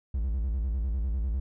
triangle tone with vibrato, 60.2 Hz, B1, 44 cents flat, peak -24 dBFS, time 0.14-1.4 s, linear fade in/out 5 ms, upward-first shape square, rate 10 Hz, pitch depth 200 cents each way, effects none

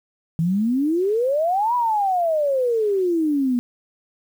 sine exponential two-way sweep, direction up then down, 158.3 to 994 to 238.7 Hz, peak -17 dBFS, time 0.39-3.59 s, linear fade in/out 0 ms, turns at 1.75 s, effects 8-bit

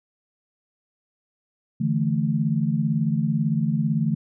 sine chord, D suspended second, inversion none, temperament equal, 146.83 / 164.81 / 220 Hz, D3 / E3 / A3, 0 / 0 / 0 cents, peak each -24 dBFS, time 1.8-4.15 s, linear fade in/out 10 ms, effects none

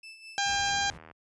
30% pulse tone with tremolo, 2637 Hz, E7, in tune, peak -40 dBFS, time 0.03-0.7 s, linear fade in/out 5 ms, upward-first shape sine, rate 4.8 Hz, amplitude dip 60%
harmonic tone, 801 Hz, G5, 37 cents sharp, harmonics 1 / 2 / 3 / 4 / 5 / 6 / 7 / 8 / 9, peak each -30 / -31 / -38 / -35 / -36 / -38 / -41 / -37 / -41 dBFS, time 0.38-0.9 s, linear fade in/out 0 ms
brown noise, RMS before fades -42 dBFS, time 0.45-0.98 s, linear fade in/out 10 ms
click train, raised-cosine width 0.5 ms, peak -33 dBFS, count 50, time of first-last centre 0.5-1.113 s, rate 80 Hz
effects high-pass 60 Hz 12 dB/octave + resampled to 24000 Hz

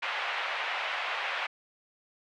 white band-pass noise, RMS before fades -33 dBFS, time 0.02-1.47 s, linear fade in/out 10 ms, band 620 to 2800 Hz, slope 24 dB/octave, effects none

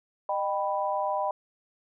sine chord, Eb augmented, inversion none, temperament equal with one note detuned, 611.2 / 784 / 987.8 Hz, Eb5 / G5 / B5, -31 / 0 / 0 cents, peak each -30 dBFS, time 0.29-1.31 s, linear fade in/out 2 ms, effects none

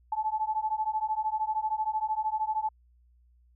sine beating tone pair, 860 / 873 Hz, A5 / A5, -40 / -14 cents, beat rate 13 Hz, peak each -30 dBFS, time 0.12-2.69 s, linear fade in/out 5 ms, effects added 60 Hz sine -59 dBFS peak until 3.55 s

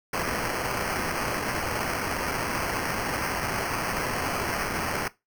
white noise with sample-and-hold, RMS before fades -29 dBFS, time 0.13-5.08 s, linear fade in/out 2 ms, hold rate 3675 Hz, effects noise-tail reverb RT60 0.2 s tail -18 dB re dry

